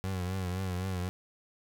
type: tone with vibrato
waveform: 30% pulse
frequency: 92.5 Hz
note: F#2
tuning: in tune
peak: -29 dBFS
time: 0.04-1.09 s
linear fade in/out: 0 ms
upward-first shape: triangle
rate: 3.9 Hz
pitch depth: 80 cents each way
effects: none